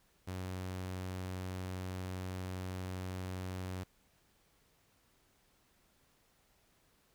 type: tone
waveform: sawtooth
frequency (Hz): 92.5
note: F#2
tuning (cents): 0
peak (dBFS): -35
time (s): 0.27-3.84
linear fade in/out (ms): 10
effects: pink hiss -71 dBFS RMS until 7.14 s